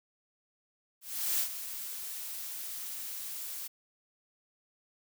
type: noise with ADSR envelope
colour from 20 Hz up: blue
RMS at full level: -29 dBFS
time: 1.01-3.68 s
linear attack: 380 ms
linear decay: 93 ms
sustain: -11 dB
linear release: 15 ms
effects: none